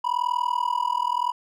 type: tone with amplitude modulation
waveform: triangle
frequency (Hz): 976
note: B5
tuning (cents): -21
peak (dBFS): -16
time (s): 0.04-1.32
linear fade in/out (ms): 10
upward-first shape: sine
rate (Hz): 40.8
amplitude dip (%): 95
effects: none